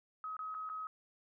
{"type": "tone with dropouts", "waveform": "sine", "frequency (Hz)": 1271, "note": "D#6", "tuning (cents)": 36, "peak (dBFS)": -39, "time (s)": [0.24, 0.87], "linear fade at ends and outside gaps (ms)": 1, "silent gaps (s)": [[0.367, 0.391], [0.543, 0.548], [0.691, 0.698]], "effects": []}